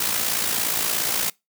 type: noise with amplitude modulation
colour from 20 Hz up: white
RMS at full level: -21 dBFS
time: 0-1.3 s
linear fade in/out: 5 ms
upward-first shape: sine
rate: 57.1 Hz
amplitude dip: 55%
effects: noise-tail reverb RT60 0.2 s tail -24 dB re dry + high-pass 100 Hz 12 dB/octave